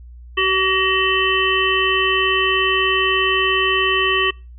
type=harmonic tone with a mistuned harmonic; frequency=380.2 Hz; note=F#4; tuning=47 cents sharp; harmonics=1 / 3 / 5 / 7 / 8; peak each=-21 / -21 / -21 / -21 / -21 dBFS; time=0.37-4.31 s; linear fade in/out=10 ms; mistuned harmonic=5; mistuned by=-21 cents; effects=noise-tail reverb RT60 0.3 s tail -26 dB re dry + added 60 Hz sine -36 dBFS peak until 4.58 s